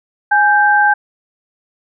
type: tone pair together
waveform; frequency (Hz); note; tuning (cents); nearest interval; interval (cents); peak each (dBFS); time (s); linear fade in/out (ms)
sine; 830.6 / 1568; G#5 / G6; 0 / 0; major seventh; 1100; -11; 0.31-0.94; 10
effects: none